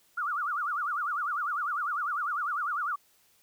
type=tone with vibrato; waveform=sine; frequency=1291 Hz; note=E6; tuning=37 cents flat; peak=-28 dBFS; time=0.17-2.96 s; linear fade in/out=10 ms; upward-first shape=sine; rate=10 Hz; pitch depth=220 cents each way; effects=white hiss -65 dBFS RMS until 3.42 s